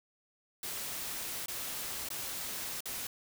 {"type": "noise with dropouts", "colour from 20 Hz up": "white", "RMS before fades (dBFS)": -39, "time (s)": [0.63, 3.07], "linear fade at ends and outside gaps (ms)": 2, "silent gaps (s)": [[1.46, 1.482], [2.088, 2.103], [2.806, 2.856]], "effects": []}